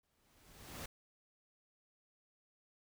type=noise with exponential growth; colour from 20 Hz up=pink; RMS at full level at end=-44 dBFS; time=0.03-0.86 s; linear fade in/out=5 ms; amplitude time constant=180 ms; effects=none